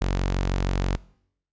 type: tone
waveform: sawtooth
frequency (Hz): 46.25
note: F#1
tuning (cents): 0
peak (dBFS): -18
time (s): 0.01-0.97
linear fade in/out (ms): 10
effects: noise-tail reverb RT60 0.7 s tail -22 dB re dry + resampled to 16000 Hz